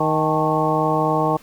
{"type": "harmonic tone with a mistuned harmonic", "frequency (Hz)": 156.4, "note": "D#3", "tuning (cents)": 9, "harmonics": [1, 2, 3, 4, 5, 6, 7], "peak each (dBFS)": [-24, -24, -24, -24, -24, -24, -24], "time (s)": [0, 1.37], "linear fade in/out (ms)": 5, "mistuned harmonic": 6, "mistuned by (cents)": -100, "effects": ["pink hiss -48 dBFS RMS until 1.42 s"]}